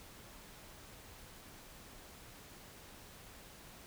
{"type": "silence", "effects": ["pink hiss -55 dBFS RMS until 3.86 s"]}